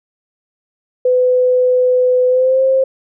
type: tone with pitch glide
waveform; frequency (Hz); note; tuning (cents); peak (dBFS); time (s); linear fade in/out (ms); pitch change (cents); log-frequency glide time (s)
sine; 503 to 529.2; B4 to C5; +32 to +20; -9; 1.05-2.84; 5; +88; 2.28-2.62
effects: none